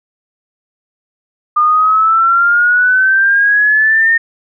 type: exponential sweep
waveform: sine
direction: up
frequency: 1208 to 1841 Hz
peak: -7 dBFS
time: 1.56-4.18 s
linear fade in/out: 10 ms
effects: none